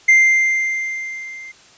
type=tone with level ramp; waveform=triangle; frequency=2093 Hz; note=C7; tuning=in tune; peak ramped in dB=-5 to -31 dBFS; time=0.08-1.52 s; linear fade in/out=10 ms; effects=white hiss -47 dBFS RMS until 1.77 s + resampled to 16000 Hz